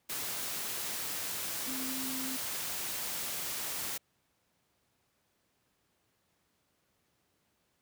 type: tone in noise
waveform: sine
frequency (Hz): 261.6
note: C4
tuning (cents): 0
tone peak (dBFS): -39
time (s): 1.67-2.37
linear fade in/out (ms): 10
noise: white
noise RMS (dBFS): -37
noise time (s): 0.09-3.98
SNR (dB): -5
effects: pink hiss -75 dBFS RMS until 7.81 s + high-pass 80 Hz 12 dB/octave